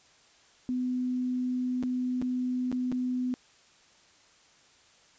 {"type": "tone with dropouts", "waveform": "sine", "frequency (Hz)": 251.4, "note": "B3", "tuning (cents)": 31, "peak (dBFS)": -27, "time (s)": [0.69, 3.34], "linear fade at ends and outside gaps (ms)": 0, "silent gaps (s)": [[1.827, 1.835], [2.216, 2.223], [2.716, 2.726], [2.917, 2.924]], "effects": ["white hiss -60 dBFS RMS until 5.18 s", "resampled to 16000 Hz"]}